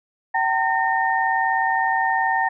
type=tone cluster; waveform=sine; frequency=767 / 906 / 1829 Hz; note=G5 / A#5 / A#6; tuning=-38 / -50 / -33 cents; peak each=-22 dBFS; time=0.34-2.49 s; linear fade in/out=10 ms; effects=none